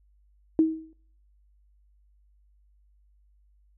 sine tone with exponential decay, 319.1 Hz, D#4, 44 cents sharp, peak -14 dBFS, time 0.59-0.93 s, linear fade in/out 1 ms, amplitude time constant 72 ms, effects noise-tail reverb RT60 0.6 s tail -22 dB re dry + added 50 Hz sine -59 dBFS peak until 3.77 s

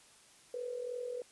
sine tone with amplitude modulation, 491.2 Hz, B4, 9 cents flat, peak -34 dBFS, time 0.54-1.22 s, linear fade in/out 2 ms, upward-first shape sine, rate 42.9 Hz, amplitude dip 65%, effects white hiss -61 dBFS RMS until 1.31 s + resampled to 24000 Hz

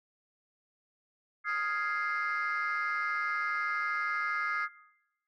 sine chord, F minor seventh, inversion third, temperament equal, 1244.5 / 1396.9 / 1661.2 / 2093 Hz, Eb6 / F6 / Ab6 / C7, 0 / 0 / 0 / 0 cents, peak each -33 / -35 / -34 / -33 dBFS, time 1.44-4.69 s, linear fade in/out 50 ms, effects noise-tail reverb RT60 0.9 s tail -20 dB re dry + tanh soft clip ceiling -24 dBFS

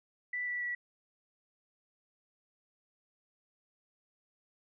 sine tone with pitch steps, 1975.5 / 1959.6 / 1943.8 Hz, B6 / B6 / B6, 0 / -14 / -28 cents, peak -33 dBFS, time 0.33-0.75 s, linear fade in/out 5 ms, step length 140 ms, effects none

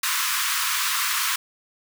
pink high-pass noise, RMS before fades -24 dBFS, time 0.03-1.36 s, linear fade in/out 5 ms, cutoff 990 Hz, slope 96 dB/octave, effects none

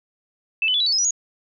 sine tone with pitch steps, 2637 / 3012 / 3440 / 3928 / 4486 / 5124 / 5852 / 6683 Hz, E7 / F#7 / A7 / B7 / C#8 / E8 / F#8 / G#8, 0 / +30 / -40 / -10 / +20 / -50 / -20 / +10 cents, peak -17 dBFS, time 0.62-1.108 s, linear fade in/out 2 ms, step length 61 ms, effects none

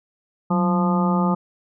harmonic tone with a mistuned harmonic, 174.61 Hz, F3, in tune, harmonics 1 / 2 / 3 / 4 / 5 / 6 / 7, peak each -18 / -29 / -29 / -32 / -26 / -32 / -27 dBFS, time 0.5-1.35 s, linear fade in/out 10 ms, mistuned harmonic 1, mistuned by +91 cents, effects none

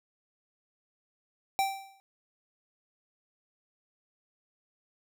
square tone with exponential decay, 780 Hz, G5, 9 cents flat, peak -23 dBFS, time 1.59-2 s, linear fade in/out 0 ms, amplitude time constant 89 ms, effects none

